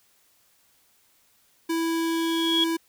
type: tone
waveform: square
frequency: 329.6 Hz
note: E4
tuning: in tune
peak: -24 dBFS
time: 1.69-2.77 s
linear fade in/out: 10 ms
type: tone with exponential growth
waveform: sine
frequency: 3322 Hz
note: G#7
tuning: in tune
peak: -18 dBFS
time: 1.76-2.64 s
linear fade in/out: 2 ms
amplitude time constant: 190 ms
effects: white hiss -63 dBFS RMS until 2.88 s